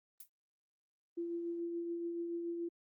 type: noise with exponential decay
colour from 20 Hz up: violet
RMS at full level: -43 dBFS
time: 0.2-0.29 s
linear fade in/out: 5 ms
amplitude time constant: 19 ms
type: tone with tremolo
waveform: sine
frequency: 340.7 Hz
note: F4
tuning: 43 cents flat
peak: -35 dBFS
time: 1.17-2.69 s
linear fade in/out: 10 ms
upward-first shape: triangle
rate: 7 Hz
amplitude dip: 35%
effects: Opus 24 kbps